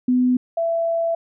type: tone pair in turn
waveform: sine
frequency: 250.8 / 667.2 Hz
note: B3 / E5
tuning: +27 / +21 cents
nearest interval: octave + perfect fourth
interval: 1694 cents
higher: second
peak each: -14 / -18 dBFS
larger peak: first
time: 0.08-0.37 / 0.57-1.15 s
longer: second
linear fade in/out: 5 ms
effects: none